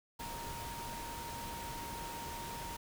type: tone in noise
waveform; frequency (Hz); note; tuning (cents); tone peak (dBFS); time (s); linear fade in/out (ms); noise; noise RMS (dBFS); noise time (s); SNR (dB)
sine; 932.3; A#5; 0; -44; 0.19-2.77; 10; pink; -45; 0.19-2.77; -2
effects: none